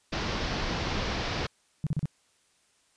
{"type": "low-pass noise", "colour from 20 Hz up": "pink", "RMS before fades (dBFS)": -31, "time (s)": [0.12, 1.47], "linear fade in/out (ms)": 10, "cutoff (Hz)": 5600, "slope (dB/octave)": 48}
{"type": "tone bursts", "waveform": "sine", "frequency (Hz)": 151, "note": "D3", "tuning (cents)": 48, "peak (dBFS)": -24, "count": 4, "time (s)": [1.84, 2.056], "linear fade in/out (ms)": 0, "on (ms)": 27, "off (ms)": 36}
{"effects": ["white hiss -67 dBFS RMS until 2.96 s", "resampled to 22050 Hz"]}